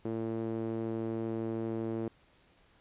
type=tone with band-pass filter; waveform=sawtooth; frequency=112.8 Hz; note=A2; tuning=44 cents sharp; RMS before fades=-35 dBFS; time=0.05-2.08 s; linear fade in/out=0 ms; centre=350 Hz; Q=2; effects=pink hiss -65 dBFS RMS until 2.8 s + resampled to 8000 Hz